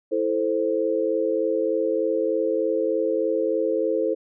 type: chord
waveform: sine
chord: A minor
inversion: second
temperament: equal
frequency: 329.6 / 440 / 523.3 Hz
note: E4 / A4 / C5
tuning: 0 / 0 / 0 cents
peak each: -26 / -24 / -24 dBFS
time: 0.11-4.15 s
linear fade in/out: 20 ms
effects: none